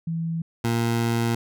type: tone pair in turn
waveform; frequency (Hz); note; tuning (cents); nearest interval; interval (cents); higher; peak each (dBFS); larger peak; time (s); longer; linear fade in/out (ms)
sine / 20% pulse; 164.81 / 116.54; E3 / A#2; 0 / 0; tritone; 600; first; -24 / -16; second; 0.07-0.42 / 0.64-1.35; second; 5
effects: none